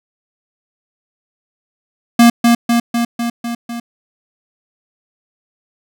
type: tone with echo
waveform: square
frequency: 235.4 Hz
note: A#3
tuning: 17 cents sharp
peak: -5 dBFS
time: 2.19-2.3 s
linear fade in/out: 5 ms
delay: 250 ms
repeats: 6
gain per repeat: -3 dB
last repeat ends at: 3.8 s
effects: none